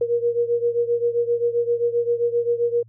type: beating tone pair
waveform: sine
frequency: 471.3 / 478.9 Hz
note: A#4 / A#4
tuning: +19 / +47 cents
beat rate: 7.6 Hz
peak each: -20 / -23 dBFS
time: 0.01-2.83 s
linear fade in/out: 5 ms
effects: added 113 Hz sine -47 dBFS peak until 2.88 s